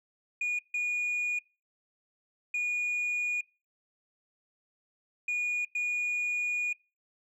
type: tone bursts at uneven times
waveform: sine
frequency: 2447 Hz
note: D#7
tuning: 29 cents flat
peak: -25 dBFS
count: 5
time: 0.41-0.59 / 0.74-1.39 / 2.54-3.41 / 5.28-5.65 / 5.75-6.73 s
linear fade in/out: 5 ms
effects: noise-tail reverb RT60 0.3 s tail -25 dB re dry + tanh soft clip ceiling -27 dBFS